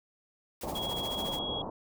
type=noise with tremolo; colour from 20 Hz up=white; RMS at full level=-43 dBFS; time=0.61-1.39 s; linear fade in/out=2 ms; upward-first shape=sine; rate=14 Hz; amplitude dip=75%
type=low-pass noise; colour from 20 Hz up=white; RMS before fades=-37 dBFS; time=0.63-1.7 s; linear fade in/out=5 ms; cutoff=1000 Hz; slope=48 dB/octave
type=tone; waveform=sine; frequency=3316 Hz; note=G#7; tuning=3 cents flat; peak=-34 dBFS; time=0.75-1.62 s; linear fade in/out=5 ms
effects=none